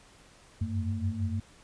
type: tone cluster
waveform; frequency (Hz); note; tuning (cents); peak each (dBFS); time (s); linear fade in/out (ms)
sine; 88.5 / 93 / 99.5 / 225.3; F2 / F#2 / G2 / A3; +23 / +9 / +26 / +41; -39 / -32 / -33 / -35; 0.61-1.4; 5
effects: pink hiss -57 dBFS RMS until 1.63 s + resampled to 22050 Hz